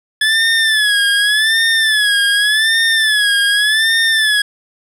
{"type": "tone with vibrato", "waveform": "25% pulse", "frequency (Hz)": 1719, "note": "A6", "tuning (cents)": -41, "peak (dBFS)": -7, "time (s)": [0.21, 4.42], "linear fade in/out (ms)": 5, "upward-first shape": "sine", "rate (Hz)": 0.86, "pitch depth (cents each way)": 100, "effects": ["low-pass 10000 Hz 12 dB/octave", "8-bit"]}